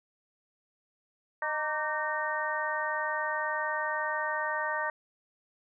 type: harmonic tone with a mistuned harmonic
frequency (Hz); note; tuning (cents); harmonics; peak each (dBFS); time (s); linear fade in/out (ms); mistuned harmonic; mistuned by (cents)
307.3; D#4; -21; 2 / 3 / 4 / 5 / 6; -36 / -34 / -37 / -36 / -34; 1.42-4.9; 2; 4; -85
effects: none